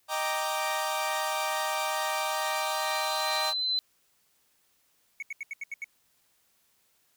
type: chord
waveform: sawtooth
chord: Eb major seventh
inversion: none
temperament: equal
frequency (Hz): 622.3 / 784 / 932.3 / 1174.7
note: Eb5 / G5 / Bb5 / D6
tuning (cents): 0 / 0 / 0 / 0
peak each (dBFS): -30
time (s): 0.08-3.54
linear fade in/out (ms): 50
type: tone with exponential growth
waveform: sine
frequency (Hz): 4047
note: B7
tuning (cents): +42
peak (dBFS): -24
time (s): 1.21-3.79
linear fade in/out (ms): 0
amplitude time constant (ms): 560
type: tone bursts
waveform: triangle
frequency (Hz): 2217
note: C#7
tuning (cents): 0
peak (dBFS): -31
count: 7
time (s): 5.2-5.843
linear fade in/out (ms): 2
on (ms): 25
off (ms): 78
effects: white hiss -69 dBFS RMS until 7.16 s